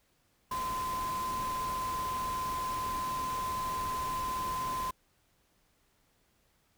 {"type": "tone in noise", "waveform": "sine", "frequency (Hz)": 1028, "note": "C6", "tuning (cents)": -31, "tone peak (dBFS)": -32, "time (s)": [0.51, 4.91], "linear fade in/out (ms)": 5, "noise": "pink", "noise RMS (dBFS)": -42, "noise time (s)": [0.51, 4.91], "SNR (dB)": 7, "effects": ["pink hiss -71 dBFS RMS until 6.77 s"]}